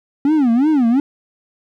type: tone with vibrato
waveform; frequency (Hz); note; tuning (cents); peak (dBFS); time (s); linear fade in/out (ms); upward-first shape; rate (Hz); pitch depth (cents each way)
triangle; 268.5; C4; +45; -9; 0.25-1; 2; sine; 2.8; 280
effects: none